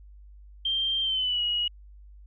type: tone with pitch glide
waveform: sine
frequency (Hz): 3165 to 2902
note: G7 to F#7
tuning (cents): +16 to -34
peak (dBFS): -24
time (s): 0.65-1.68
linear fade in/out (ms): 5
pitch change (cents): -150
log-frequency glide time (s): 1.02-1.42
effects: added 50 Hz sine -46 dBFS peak until 2.26 s